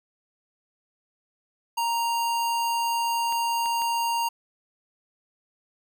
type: tone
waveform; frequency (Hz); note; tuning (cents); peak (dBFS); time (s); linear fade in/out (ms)
square; 932.3; A#5; 0; -24; 1.77-4.29; 10
type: clicks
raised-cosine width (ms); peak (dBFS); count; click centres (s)
0.3; -25; 3; 3.324 / 3.659 / 3.819
effects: none